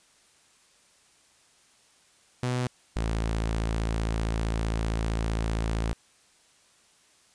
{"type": "tone pair in turn", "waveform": "sawtooth", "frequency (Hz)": [124.7, 55.37], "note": ["B2", "A1"], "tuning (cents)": [17, 12], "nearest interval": "octave + major second", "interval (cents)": 1405, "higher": "first", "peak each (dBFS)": -22, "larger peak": "neither", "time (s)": [[2.43, 2.67], [2.96, 5.93]], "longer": "second", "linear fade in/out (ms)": 0, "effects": ["white hiss -61 dBFS RMS until 7.34 s", "resampled to 22050 Hz"]}